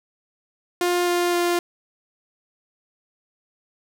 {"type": "tone with pitch steps", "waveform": "sawtooth", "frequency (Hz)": [353.3, 351.1, 348.8], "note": ["F4", "F4", "F4"], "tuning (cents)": [20, 9, -2], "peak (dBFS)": -15, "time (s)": [0.81, 1.59], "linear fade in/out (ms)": 2, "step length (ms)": 260, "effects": []}